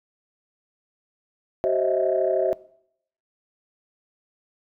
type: tone cluster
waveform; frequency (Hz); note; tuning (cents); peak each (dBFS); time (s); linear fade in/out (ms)
sine; 380.3 / 532 / 626 / 659; F#4 / C5 / D#5 / E5; +48 / +29 / +10 / -1; -24; 1.64-2.53; 0
effects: noise-tail reverb RT60 0.7 s tail -22 dB re dry + tanh soft clip ceiling -10 dBFS